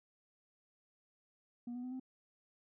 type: tone with pitch steps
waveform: sine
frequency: 240.4 / 246.4 / 252.6 / 259 Hz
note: B3 / B3 / B3 / C4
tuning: -46 / -4 / +39 / -17 cents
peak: -38 dBFS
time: 1.67-1.998 s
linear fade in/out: 5 ms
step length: 82 ms
effects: tanh soft clip ceiling -39 dBFS